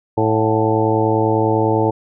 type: harmonic tone with a mistuned harmonic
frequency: 110 Hz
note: A2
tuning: in tune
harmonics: 1 / 2 / 3 / 4 / 5 / 6 / 7 / 8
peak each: -20 / -27 / -19 / -19 / -23 / -27 / -25 / -21 dBFS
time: 0.17-1.91 s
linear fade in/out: 10 ms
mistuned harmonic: 6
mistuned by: +87 cents
effects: none